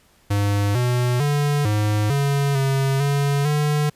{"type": "tone with pitch steps", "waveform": "square", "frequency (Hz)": [101.6, 123.2, 145.4, 105.4, 140.7, 135.7, 141.5, 148.7], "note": ["G#2", "B2", "D3", "G#2", "C#3", "C#3", "C#3", "D3"], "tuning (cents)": [-38, -4, -17, 26, 26, -36, 36, 22], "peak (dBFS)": -18, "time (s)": [0.3, 3.9], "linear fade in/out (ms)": 10, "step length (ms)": 450, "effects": ["pink hiss -57 dBFS RMS until 3.95 s", "resampled to 32000 Hz"]}